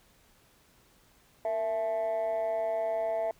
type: tone with amplitude modulation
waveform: sine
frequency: 663 Hz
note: E5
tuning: 10 cents sharp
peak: -22 dBFS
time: 1.45-3.31 s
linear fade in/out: 2 ms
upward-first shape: sine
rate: 204 Hz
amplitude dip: 80%
effects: tanh soft clip ceiling -24 dBFS + pink hiss -63 dBFS RMS until 3.39 s